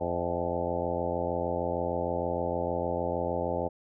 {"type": "harmonic tone with a mistuned harmonic", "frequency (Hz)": 86.5, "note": "F2", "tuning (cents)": -16, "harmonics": [1, 2, 3, 4, 5, 6, 7, 8, 9, 10], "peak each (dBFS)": [-38, -39, -39, -38, -37, -33, -35, -39, -38, -38], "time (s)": [0, 3.69], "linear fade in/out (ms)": 20, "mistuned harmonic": 8, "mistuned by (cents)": -62, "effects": []}